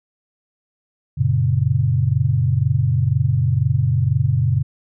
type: chord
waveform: sine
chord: F# major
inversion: none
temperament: equal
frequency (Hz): 92.5 / 116.54 / 138.59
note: F#2 / A#2 / C#3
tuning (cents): 0 / 0 / 0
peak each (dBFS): -21 / -18 / -18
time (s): 1.17-4.63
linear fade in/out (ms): 20
effects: none